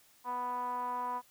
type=tone with low-pass filter; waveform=5% pulse; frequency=246.9 Hz; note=B3; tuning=in tune; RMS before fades=-36 dBFS; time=0.24-1.22 s; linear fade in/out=50 ms; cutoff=970 Hz; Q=7.6; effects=white hiss -64 dBFS RMS until 1.3 s